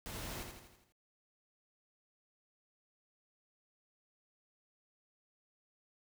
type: noise with echo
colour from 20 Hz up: pink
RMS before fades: -45 dBFS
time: 0.06-0.43 s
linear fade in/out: 0 ms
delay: 82 ms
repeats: 6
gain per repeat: -5 dB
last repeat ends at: 0.922 s
effects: none